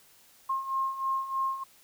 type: beating tone pair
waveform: sine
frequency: 1067 / 1070.2 Hz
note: C6 / C6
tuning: +34 / +39 cents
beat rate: 3.2 Hz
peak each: -34 / -29 dBFS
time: 0.49-1.64 s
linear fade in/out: 10 ms
effects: white hiss -59 dBFS RMS until 1.83 s